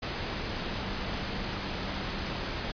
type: tone in noise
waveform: sine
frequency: 196 Hz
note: G3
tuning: in tune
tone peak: -42 dBFS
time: 0.61-2.39 s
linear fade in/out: 10 ms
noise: pink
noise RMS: -34 dBFS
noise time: 0.02-2.72 s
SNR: -11 dB
effects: resampled to 11025 Hz

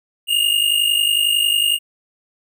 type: tone pair together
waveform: square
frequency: 2812 / 2863 Hz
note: F7 / F7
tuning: +11 / +42 cents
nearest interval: unison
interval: 31 cents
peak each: -18 dBFS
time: 0.27-1.79 s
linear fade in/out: 50 ms
effects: none

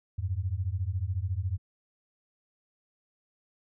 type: beating tone pair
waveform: sine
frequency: 86.3 / 100.3 Hz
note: F2 / G2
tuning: -20 / +40 cents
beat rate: 14 Hz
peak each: -31 dBFS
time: 0.18-1.58 s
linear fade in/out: 10 ms
effects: none

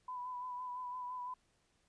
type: tone with vibrato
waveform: sine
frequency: 996 Hz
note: B5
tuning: 14 cents sharp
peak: -40 dBFS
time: 0.08-1.34 s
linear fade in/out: 5 ms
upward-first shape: sine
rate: 5.9 Hz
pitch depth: 28 cents each way
effects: pink hiss -75 dBFS RMS until 1.88 s + resampled to 22050 Hz

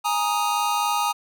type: chord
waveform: square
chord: Ab suspended second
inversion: none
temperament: just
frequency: 830.6 / 934.4 / 1245.9 Hz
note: Ab5 / Bb5 / Eb6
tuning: 0 / +4 / +2 cents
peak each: -26 dBFS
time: 0.04-1.13 s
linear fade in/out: 20 ms
effects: none

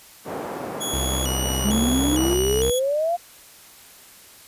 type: band-pass noise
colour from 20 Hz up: pink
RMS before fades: -31 dBFS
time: 0.24-2.38 s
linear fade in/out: 50 ms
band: 260 to 970 Hz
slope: 12 dB/octave
type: tone with vibrato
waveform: 15% pulse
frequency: 3136 Hz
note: G7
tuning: in tune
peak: -19 dBFS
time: 0.8-2.8 s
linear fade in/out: 20 ms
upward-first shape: square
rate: 1.1 Hz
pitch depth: 120 cents each way
type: tone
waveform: sawtooth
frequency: 65.41 Hz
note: C2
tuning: in tune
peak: -20 dBFS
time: 0.93-2.71 s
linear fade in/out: 10 ms
type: exponential sweep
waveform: sine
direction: up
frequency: 199.4 to 712 Hz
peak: -19 dBFS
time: 1.64-3.17 s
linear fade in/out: 20 ms
effects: white hiss -47 dBFS RMS until 4.47 s + resampled to 32000 Hz

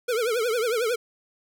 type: tone with vibrato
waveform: square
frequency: 464.1 Hz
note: A#4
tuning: 8 cents flat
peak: -23 dBFS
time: 0.08-0.96 s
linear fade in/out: 10 ms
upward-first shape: triangle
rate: 11 Hz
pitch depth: 170 cents each way
effects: none

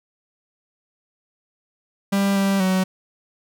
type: tone with pitch steps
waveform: 45% pulse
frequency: 197.9 / 196 / 187.4 Hz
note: G3 / G3 / F#3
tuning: +17 / 0 / +22 cents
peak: -17 dBFS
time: 2.12-2.84 s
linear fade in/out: 10 ms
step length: 240 ms
effects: none

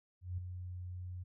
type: tone with ADSR envelope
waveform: sine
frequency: 90.2 Hz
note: F#2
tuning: 44 cents flat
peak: -34 dBFS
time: 0.21-1.24 s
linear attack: 170 ms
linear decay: 5 ms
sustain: -7 dB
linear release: 16 ms
effects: none

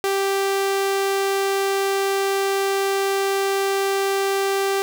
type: tone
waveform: sawtooth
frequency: 392 Hz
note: G4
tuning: in tune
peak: -15 dBFS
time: 0.04-4.82 s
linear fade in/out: 0 ms
effects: none

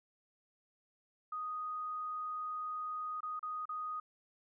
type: tone with dropouts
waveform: sine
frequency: 1244 Hz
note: D#6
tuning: 1 cent flat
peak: -37 dBFS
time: 1.32-4 s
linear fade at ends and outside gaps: 5 ms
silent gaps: 3.206-3.23 / 3.394-3.428 / 3.655-3.691 s
effects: none

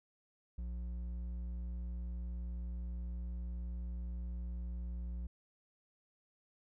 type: tone with hard clipping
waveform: sine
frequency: 59.6 Hz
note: A#1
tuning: 39 cents sharp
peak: -40 dBFS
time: 0.58-5.27 s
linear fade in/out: 5 ms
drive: 6 dB
effects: none

